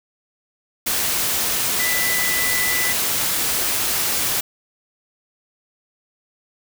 sine tone in noise, 1991 Hz, B6, 14 cents sharp, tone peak -22 dBFS, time 1.79-2.93 s, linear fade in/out 10 ms, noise white, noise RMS -21 dBFS, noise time 0.86-4.41 s, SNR -4 dB, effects none

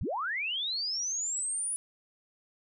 sine linear sweep, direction up, 38.89 to 9956 Hz, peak -30 dBFS, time 0.01-1.76 s, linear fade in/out 0 ms, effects none

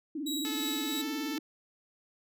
sine tone with vibrato, 293.7 Hz, D4, in tune, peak -33 dBFS, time 0.15-1.39 s, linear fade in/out 5 ms, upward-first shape sine, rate 19 Hz, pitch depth 160 cents each way
sawtooth tone with tremolo, 3863 Hz, B7, 39 cents flat, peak -30 dBFS, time 0.26-1.02 s, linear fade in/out 10 ms, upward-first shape triangle, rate 3 Hz, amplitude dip 40%
5% pulse tone with pitch glide, 433.5 to 441.3 Hz, A4 to A4, -26 to +5 cents, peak -26 dBFS, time 0.45-1.38 s, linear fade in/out 0 ms, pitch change +31 cents, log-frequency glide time 0.81-1.09 s
effects none

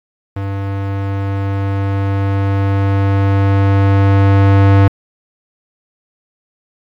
square tone with level ramp, 98.4 Hz, G2, 7 cents sharp, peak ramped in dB -19 to -6 dBFS, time 0.36-4.88 s, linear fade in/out 5 ms, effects low-pass 2000 Hz 12 dB/octave + 8-bit

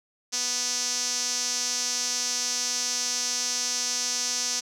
sawtooth tone with band-pass filter, 246.9 Hz, B3, in tune, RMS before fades -28 dBFS, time 0.32-4.61 s, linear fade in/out 20 ms, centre 5800 Hz, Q 4.7, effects none

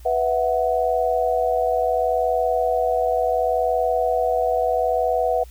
sine chord, B suspended fourth, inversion none, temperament equal, 493.9 / 659.3 / 740 Hz, B4 / E5 / F#5, 0 / 0 / 0 cents, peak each -22 dBFS, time 0.05-5.44 s, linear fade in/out 10 ms, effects added 60 Hz sine -39 dBFS peak until 5.5 s + white hiss -53 dBFS RMS until 5.5 s

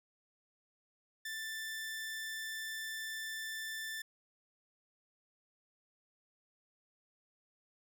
sawtooth tone, 1769 Hz, A6, 9 cents sharp, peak -36 dBFS, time 1.25-4.02 s, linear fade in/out 5 ms, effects none

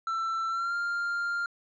triangle tone with pitch glide, 1337 to 1397 Hz, E6 to F6, +24 to 0 cents, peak -26 dBFS, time 0.07-1.46 s, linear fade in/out 2 ms, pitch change +76 cents, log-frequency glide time 0.49-0.75 s, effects resampled to 16000 Hz

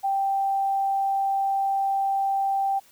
sine tone, 784 Hz, G5, in tune, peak -21 dBFS, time 0.03-2.8 s, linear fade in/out 20 ms, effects white hiss -56 dBFS RMS until 2.91 s

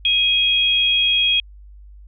sine tone pair together, 2506 / 3279 Hz, D#7 / G#7, +12 / -23 cents, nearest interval perfect fourth, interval 465 cents, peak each -20 / -15 dBFS, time 0.05-1.4 s, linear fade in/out 2 ms, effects added 50 Hz sine -39 dBFS peak until 2.07 s

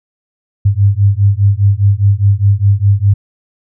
sine beating tone pair, 98 / 102.9 Hz, G2 / G#2, 0 / -16 cents, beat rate 4.9 Hz, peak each -10 dBFS, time 0.65-3.14 s, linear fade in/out 10 ms, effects none

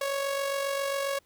sawtooth tone with amplitude modulation, 554.4 Hz, C#5, in tune, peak -22 dBFS, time 0.01-1.19 s, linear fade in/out 5 ms, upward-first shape sine, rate 47.4 Hz, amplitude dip 45%, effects pink hiss -66 dBFS RMS until 1.25 s

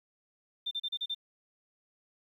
sine tone bursts, 3583 Hz, A7, 31 cents sharp, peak -31 dBFS, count 6, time 0.66-1.147 s, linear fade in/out 10 ms, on 52 ms, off 35 ms, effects 11-bit

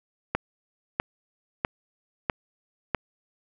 click train, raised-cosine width 0.5 ms, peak -8 dBFS, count 5, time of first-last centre 0.35-2.947 s, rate 1.54 Hz, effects none

